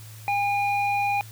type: tone with low-pass filter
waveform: square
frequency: 810 Hz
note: G#5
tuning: 43 cents flat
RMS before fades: -24 dBFS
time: 0.28-1.21 s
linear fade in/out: 0 ms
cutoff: 2000 Hz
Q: 9.4
effects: added 109 Hz sine -41 dBFS peak until 1.31 s + white hiss -48 dBFS RMS until 1.31 s